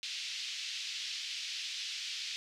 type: band-pass noise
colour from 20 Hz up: pink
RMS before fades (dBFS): -40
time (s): 0.03-2.36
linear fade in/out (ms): 0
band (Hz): 2700 to 5400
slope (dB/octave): 24
effects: none